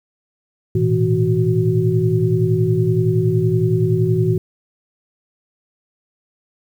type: tone cluster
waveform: sine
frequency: 110.1 / 120.8 / 162.7 / 369.9 Hz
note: A2 / B2 / E3 / F#4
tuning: +2 / -38 / -22 / 0 cents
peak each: -19 dBFS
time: 0.75-4.38 s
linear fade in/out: 5 ms
effects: 8-bit